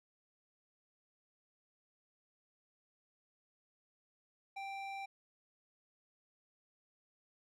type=tone with band-pass filter; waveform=square; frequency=785 Hz; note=G5; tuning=2 cents sharp; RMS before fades=-44 dBFS; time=4.56-5.06 s; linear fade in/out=10 ms; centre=1600 Hz; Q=1.9; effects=none